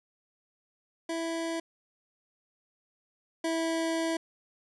25% pulse tone pair in turn, 330 / 327.5 Hz, E4 / E4, +2 / -11 cents, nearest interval unison, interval 13 cents, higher first, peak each -27 / -24 dBFS, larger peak second, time 1.09-1.6 / 3.44-4.17 s, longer second, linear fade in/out 5 ms, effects resampled to 24000 Hz

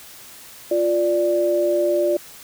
sine tone pair together, 349.7 / 588.1 Hz, F4 / D5, +2 / +2 cents, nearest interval major sixth, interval 900 cents, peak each -20 / -18 dBFS, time 0.71-2.17 s, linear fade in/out 5 ms, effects white hiss -42 dBFS RMS until 2.43 s

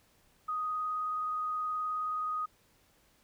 sine tone with vibrato, 1247 Hz, D#6, 3 cents sharp, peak -31 dBFS, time 0.48-2.46 s, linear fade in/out 10 ms, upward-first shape sine, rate 19 Hz, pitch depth 9 cents each way, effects pink hiss -67 dBFS RMS until 3.23 s

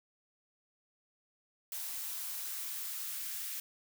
blue noise with high-pass filter sweep, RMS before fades -40 dBFS, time 1.72-3.6 s, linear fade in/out 2 ms, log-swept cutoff 640 to 1600 Hz, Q 1.3, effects none

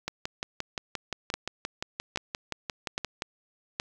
two click trains, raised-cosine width 0.2 ms, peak -14 / -12 dBFS, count 19 / 4, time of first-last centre 0.08-3.221 / 1.34-3.799 s, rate 5.73 / 1.22 Hz, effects 8-bit

